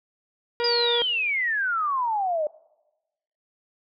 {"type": "harmonic tone", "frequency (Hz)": 475.3, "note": "A#4", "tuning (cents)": 34, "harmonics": [1, 2, 3, 4, 5, 6, 7, 8, 10], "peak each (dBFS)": [-24, -30, -34, -36, -38, -40, -41, -42, -44], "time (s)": [0.6, 1.02], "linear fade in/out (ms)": 0}
{"type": "exponential sweep", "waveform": "sine", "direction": "down", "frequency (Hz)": [4978, 587.3], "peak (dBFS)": -22, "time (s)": [0.64, 2.47], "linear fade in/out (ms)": 2}
{"effects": ["noise-tail reverb RT60 1.0 s tail -23 dB re dry"]}